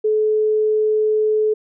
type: tone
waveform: sine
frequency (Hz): 430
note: A4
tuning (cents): -40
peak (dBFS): -14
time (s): 0.04-1.54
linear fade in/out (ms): 10
effects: none